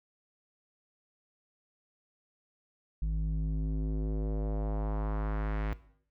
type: tone with low-pass filter sweep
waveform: square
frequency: 52.5 Hz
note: G#1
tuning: 19 cents sharp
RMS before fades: -31 dBFS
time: 3.02-5.73 s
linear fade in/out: 0 ms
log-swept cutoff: 120 to 2200 Hz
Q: 1.5
effects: noise-tail reverb RT60 0.6 s tail -17 dB re dry